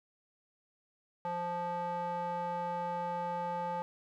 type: tone with band-pass filter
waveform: square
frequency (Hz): 174.61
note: F3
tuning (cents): 0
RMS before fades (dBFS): -36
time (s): 1.25-3.82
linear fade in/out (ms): 0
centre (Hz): 790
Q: 4.3
effects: none